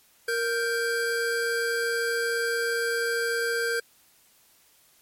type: tone pair together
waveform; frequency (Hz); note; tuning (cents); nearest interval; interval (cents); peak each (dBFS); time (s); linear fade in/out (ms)
square; 466.2 / 1568.1; A#4 / G6; 0 / 0; octave + major sixth; 2100; -28; 0.28-3.8; 5
effects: white hiss -60 dBFS RMS until 5.01 s + MP3 64 kbps